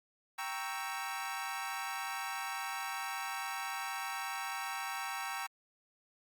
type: chord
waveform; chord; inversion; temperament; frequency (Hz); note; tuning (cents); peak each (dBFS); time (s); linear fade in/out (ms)
25% pulse; G diminished seventh; none; equal; 784 / 932.3 / 1108.7 / 1318.5; G5 / Bb5 / Db6 / Fb6; 0 / 0 / 0 / 0; -38 / -39 / -40 / -40; 0.38-5.47; 10
effects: Opus 48 kbps